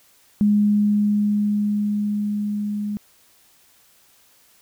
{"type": "tone with level ramp", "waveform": "sine", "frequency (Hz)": 207.4, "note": "G#3", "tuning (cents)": -2, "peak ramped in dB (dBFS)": [-13, -23], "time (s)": [0.41, 2.97], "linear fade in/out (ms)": 0, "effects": ["white hiss -56 dBFS RMS until 4.61 s"]}